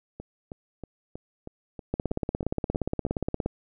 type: two click trains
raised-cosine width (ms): 2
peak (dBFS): -13 / -24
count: 27 / 10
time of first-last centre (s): 1.94-3.46 / 0.2-3.066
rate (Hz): 17.1 / 3.14
effects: none